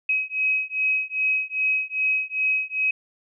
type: beating tone pair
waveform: sine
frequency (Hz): 2541 / 2543.5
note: D#7 / D#7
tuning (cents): +36 / +37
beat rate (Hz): 2.5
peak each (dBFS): -24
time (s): 0.09-2.91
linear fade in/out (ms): 5
effects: none